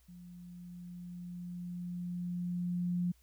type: tone with level ramp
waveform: sine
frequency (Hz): 176.7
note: F3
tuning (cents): +21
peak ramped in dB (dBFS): -49 to -29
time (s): 0.08-3.12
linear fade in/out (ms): 10
effects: added 60 Hz sine -64 dBFS peak until 3.22 s + white hiss -71 dBFS RMS until 3.22 s